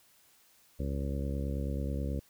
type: harmonic tone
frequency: 69.3 Hz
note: C#2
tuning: in tune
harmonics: 1 / 2 / 3 / 4 / 5 / 6 / 7 / 8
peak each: -33 / -38 / -40 / -42 / -47 / -49 / -45 / -46 dBFS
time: 0.79-2.2 s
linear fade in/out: 10 ms
effects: white hiss -64 dBFS RMS until 2.29 s